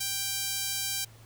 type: tone with high-pass filter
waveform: sawtooth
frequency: 786 Hz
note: G5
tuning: 4 cents sharp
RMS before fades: -32 dBFS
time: 0-1.05 s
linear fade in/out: 10 ms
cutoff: 4400 Hz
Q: 0.67
effects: added 112 Hz sine -51 dBFS peak until 1.25 s + pink hiss -57 dBFS RMS until 1.25 s